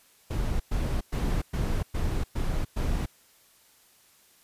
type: noise bursts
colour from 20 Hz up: brown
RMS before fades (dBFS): -27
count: 7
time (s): 0.3-3.06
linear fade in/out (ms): 10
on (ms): 300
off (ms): 110
effects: white hiss -60 dBFS RMS until 4.43 s + resampled to 32000 Hz